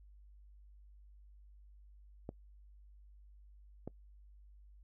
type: clicks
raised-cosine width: 2 ms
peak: -28 / -28 dBFS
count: 2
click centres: 2.291 / 3.876 s
effects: noise-tail reverb RT60 0.1 s tail -24 dB re dry + added 50 Hz sine -56 dBFS peak until 4.83 s